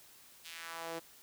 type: tone with high-pass filter sweep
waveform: sawtooth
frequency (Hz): 165.7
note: E3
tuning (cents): +9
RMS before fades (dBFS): -44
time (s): 0.44-1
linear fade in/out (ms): 20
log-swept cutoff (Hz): 3400 to 390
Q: 1.5
effects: white hiss -59 dBFS RMS until 1.22 s